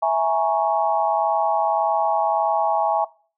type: chord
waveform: sine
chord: A# half-diminished seventh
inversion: second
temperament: equal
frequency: 659.3 / 830.6 / 932.3 / 1108.7 Hz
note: E5 / G#5 / A#5 / C#6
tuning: 0 / 0 / 0 / 0 cents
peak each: -21 / -20 / -26 / -26 dBFS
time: 0.02-3.05 s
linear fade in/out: 10 ms
effects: noise-tail reverb RT60 0.4 s tail -21 dB re dry